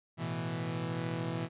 sawtooth chord, A suspended second, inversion none, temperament equal, 110 / 123.47 / 164.81 Hz, A2 / B2 / E3, 0 / 0 / 0 cents, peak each -38 / -34 / -32 dBFS, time 0.17-1.49 s, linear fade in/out 50 ms, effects resampled to 8000 Hz

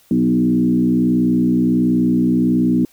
sine tone with frequency modulation, 246.9 Hz, B3, in tune, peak -12 dBFS, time 0.11-2.85 s, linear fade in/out 2 ms, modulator 61.4 Hz, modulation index 1.2, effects white hiss -53 dBFS RMS until 2.92 s

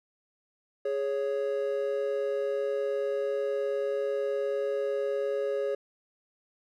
triangle tone pair together, 415.7 / 554.4 Hz, G#4 / C#5, +2 / 0 cents, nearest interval perfect fourth, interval 498 cents, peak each -28 dBFS, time 0.85-5.75 s, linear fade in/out 5 ms, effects none

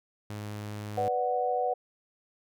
sawtooth tone, 104.7 Hz, G#2, 15 cents sharp, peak -32 dBFS, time 0.3-1.08 s, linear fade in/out 0 ms
sine chord, B minor, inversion none, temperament equal, 493.9 / 587.3 / 740 Hz, B4 / D5 / F#5, 0 / 0 / 0 cents, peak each -30 / -34 / -28 dBFS, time 0.97-1.74 s, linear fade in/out 10 ms
effects none

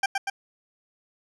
20% pulse tone with echo, 787 Hz, G5, 7 cents sharp, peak -15 dBFS, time 0.03-0.06 s, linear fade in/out 5 ms, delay 120 ms, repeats 2, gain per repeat -3 dB, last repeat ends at 0.3 s, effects low-pass 8000 Hz 12 dB/octave

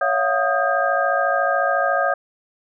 sine tone cluster, 558 / 670 / 724 / 1244 / 1600 Hz, C#5 / E5 / F#5 / D#6 / G6, +11 / +28 / -38 / -1 / +35 cents, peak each -23 dBFS, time 0.01-2.14 s, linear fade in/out 5 ms, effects none

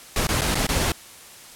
pink noise with dropouts, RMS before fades -22 dBFS, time 0.16-0.92 s, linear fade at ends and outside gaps 2 ms, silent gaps 0.27-0.289 / 0.41-0.417 / 0.546-0.553 / 0.668-0.689 s, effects white hiss -44 dBFS RMS until 1.55 s + low-pass 12000 Hz 12 dB/octave

